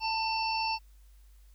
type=harmonic tone with a mistuned harmonic; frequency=893 Hz; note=A5; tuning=25 cents sharp; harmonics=1 / 3 / 5 / 6; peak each=-30 / -35 / -37 / -38 dBFS; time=0-0.79 s; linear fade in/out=50 ms; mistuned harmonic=5; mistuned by=+23 cents; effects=added 50 Hz sine -53 dBFS peak until 1.54 s + white hiss -69 dBFS RMS until 1.54 s